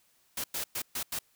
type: noise bursts at uneven times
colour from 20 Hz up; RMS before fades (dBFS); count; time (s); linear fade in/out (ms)
white; -34; 5; 0.37-0.44 / 0.54-0.64 / 0.75-0.82 / 0.95-1.03 / 1.12-1.19; 5
effects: white hiss -68 dBFS RMS until 1.35 s

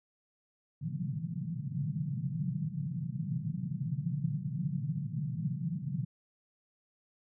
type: band-pass noise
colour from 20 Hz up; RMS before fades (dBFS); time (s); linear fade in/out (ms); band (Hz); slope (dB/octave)
white; -35; 0.81-6.05; 10; 130 to 170; 48
effects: none

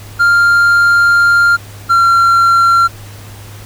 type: tone pair in turn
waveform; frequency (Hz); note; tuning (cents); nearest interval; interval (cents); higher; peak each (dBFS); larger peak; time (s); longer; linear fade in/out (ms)
triangle; 1396.9 / 1370.5; F6 / F6; 0 / -33; unison; 33; first; -4; neither; 0.19-1.57 / 1.89-2.88; first; 20
effects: added 102 Hz sine -31 dBFS peak until 3.65 s + pink hiss -36 dBFS RMS until 3.65 s

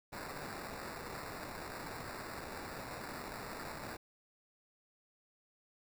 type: noise with sample-and-hold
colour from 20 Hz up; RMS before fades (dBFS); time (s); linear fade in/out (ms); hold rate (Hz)
white; -45; 0.12-3.97; 10; 3150
effects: none

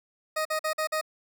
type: tone bursts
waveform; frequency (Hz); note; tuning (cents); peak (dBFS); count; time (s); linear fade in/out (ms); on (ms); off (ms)
20% pulse; 624; D#5; +5; -21; 5; 0.36-1.013; 10; 93; 47
effects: none

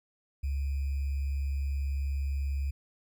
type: tone with sample-and-hold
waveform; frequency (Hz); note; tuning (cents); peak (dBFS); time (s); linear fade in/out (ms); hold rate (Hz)
sine; 69.3; C#2; 0; -28; 0.43-2.71; 10; 2450
effects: none

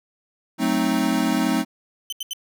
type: chord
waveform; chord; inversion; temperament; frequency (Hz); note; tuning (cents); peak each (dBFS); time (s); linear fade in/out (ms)
square; F# diminished seventh; none; equal; 185 / 220 / 261.6 / 311.1; F#3 / A3 / C4 / Eb4; 0 / 0 / 0 / 0; -28 / -25 / -24 / -25; 0.58-1.65; 50
type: tone bursts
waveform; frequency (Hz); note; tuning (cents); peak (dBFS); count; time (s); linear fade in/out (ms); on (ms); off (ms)
sawtooth; 3053; G7; -46; -23; 3; 2.1-2.333; 2; 25; 79
effects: none

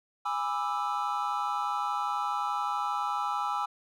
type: chord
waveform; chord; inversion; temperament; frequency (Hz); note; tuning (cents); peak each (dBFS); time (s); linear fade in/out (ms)
triangle; E dominant seventh; first; just; 824.1 / 988.9 / 1186.7 / 1318.5; G#5 / B5 / D6 / E6; -14 / +2 / +18 / 0; -31 / -33 / -34 / -31; 0.25-3.66; 10
effects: none

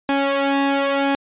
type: tone with flanger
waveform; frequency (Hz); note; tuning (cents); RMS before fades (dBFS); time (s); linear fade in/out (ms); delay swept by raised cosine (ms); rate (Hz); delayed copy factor
sawtooth; 277.2; C#4; 0; -19; 0.09-1.15; 0; 1.2 to 2.5; 0.96; +0.7
effects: resampled to 8000 Hz

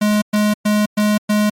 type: tone bursts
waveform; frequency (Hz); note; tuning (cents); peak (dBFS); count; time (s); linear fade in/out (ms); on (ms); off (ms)
square; 209.9; G#3; +19; -13; 5; 0.01-1.5; 10; 210; 110
effects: MP3 64 kbps

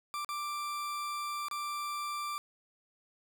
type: tone with dropouts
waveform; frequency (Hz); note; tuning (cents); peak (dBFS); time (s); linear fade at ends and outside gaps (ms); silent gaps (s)
40% pulse; 1177; D6; +3; -34; 0.14-2.38; 0; 0.247-0.29 / 1.484-1.512
effects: none

